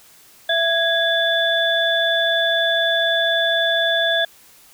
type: tone cluster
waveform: sine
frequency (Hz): 668 / 1656 / 3472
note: E5 / G#6 / A7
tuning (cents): +23 / -5 / -24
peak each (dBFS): -20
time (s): 0.49-4.25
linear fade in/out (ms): 5
effects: white hiss -49 dBFS RMS until 4.73 s